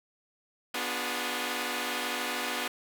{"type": "chord", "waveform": "5% pulse", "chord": "B diminished seventh", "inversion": "none", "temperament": "equal with one note detuned", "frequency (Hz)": [246.9, 293.7, 356.8, 415.3], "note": ["B3", "D4", "F4", "Ab4"], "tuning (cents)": [0, 0, 37, 0], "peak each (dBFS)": [-23, -26, -25, -27], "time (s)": [0.74, 2.68], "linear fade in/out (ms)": 5, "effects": []}